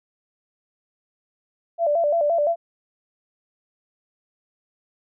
sine tone with vibrato, 630 Hz, D#5, 21 cents sharp, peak -17 dBFS, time 1.78-2.56 s, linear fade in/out 50 ms, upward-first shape square, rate 5.8 Hz, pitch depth 120 cents each way, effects none

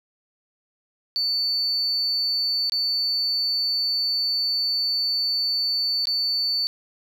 triangle tone with dropouts, 4500 Hz, C#8, 25 cents sharp, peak -18 dBFS, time 1.16-6.67 s, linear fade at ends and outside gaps 0 ms, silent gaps 2.697-2.721 / 6.055-6.071 s, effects tanh soft clip ceiling -18 dBFS + 8-bit

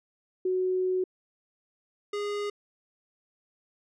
sine / square tone pair in turn, 370 / 411.3 Hz, F#4 / G#4, 0 / -17 cents, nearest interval major second, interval 183 cents, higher second, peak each -24 / -30 dBFS, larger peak first, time 0.45-1.04 / 2.13-2.5 s, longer first, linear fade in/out 5 ms, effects low-pass 6000 Hz 12 dB/octave

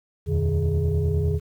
sine tone cluster, 75.7 / 85.6 / 120.7 / 151.1 / 416 Hz, D#2 / F2 / B2 / D3 / G#4, -47 / -34 / -39 / +50 / +3 cents, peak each -28 / -21 / -29 / -24 / -27 dBFS, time 0.26-1.4 s, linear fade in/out 50 ms, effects tanh soft clip ceiling -14 dBFS + 9-bit

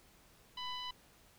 sine tone with frequency modulation, 1994 Hz, B6, 16 cents sharp, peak -39 dBFS, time 0.57-0.91 s, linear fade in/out 5 ms, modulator 998 Hz, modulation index 2, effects pink hiss -64 dBFS RMS until 1.38 s

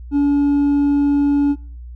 sine tone with hard clipping, 285.6 Hz, D4, 48 cents flat, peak -13 dBFS, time 0.11-1.56 s, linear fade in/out 50 ms, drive 2 dB, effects noise-tail reverb RT60 0.5 s tail -25 dB re dry + added 60 Hz sine -31 dBFS peak until 1.95 s

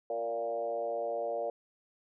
sine tone with frequency modulation, 580 Hz, D5, 22 cents flat, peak -31 dBFS, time 0.1-1.5 s, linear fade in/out 2 ms, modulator 115 Hz, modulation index 1.2, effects none

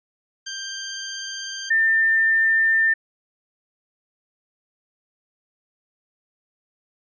5% pulse / sine tone pair in turn, 1579 / 1796.5 Hz, G6 / A6, +12 / +36 cents, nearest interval major second, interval 224 cents, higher second, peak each -15 dBFS, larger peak neither, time 0.46-1.7 / 1.7-2.94 s, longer neither, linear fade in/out 10 ms, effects resampled to 16000 Hz

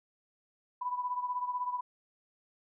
sine beating tone pair, 987.8 / 1003.8 Hz, B5 / B5, 0 / +28 cents, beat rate 16 Hz, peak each -33 / -38 dBFS, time 0.81-1.81 s, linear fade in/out 10 ms, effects none

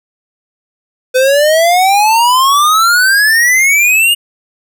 square exponential sweep, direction up, 503 to 2884 Hz, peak -7 dBFS, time 1.14-4.15 s, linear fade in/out 20 ms, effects none

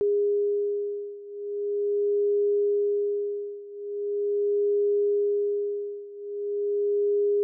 sine beating tone pair, 408.8 / 409.21 Hz, G#4 / G#4, -27 / -26 cents, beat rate 0.41 Hz, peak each -25 / -27 dBFS, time 0.01-7.43 s, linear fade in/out 0 ms, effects none

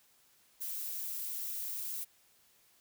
violet noise, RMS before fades -39 dBFS, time 0.6-2.05 s, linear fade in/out 20 ms, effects white hiss -67 dBFS RMS until 2.8 s

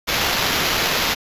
violet noise with sample-and-hold, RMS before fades -20 dBFS, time 0.07-1.15 s, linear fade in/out 20 ms, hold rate 8820 Hz, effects resampled to 32000 Hz

